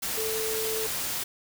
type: tone in noise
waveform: sine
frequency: 441 Hz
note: A4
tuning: 4 cents sharp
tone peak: -30 dBFS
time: 0.17-0.87 s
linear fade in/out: 10 ms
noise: white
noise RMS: -31 dBFS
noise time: 0.02-1.24 s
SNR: -2 dB
effects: none